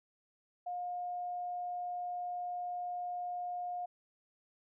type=tone; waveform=sine; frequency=713 Hz; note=F5; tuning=36 cents sharp; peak=-36 dBFS; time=0.66-3.86 s; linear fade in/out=10 ms; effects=none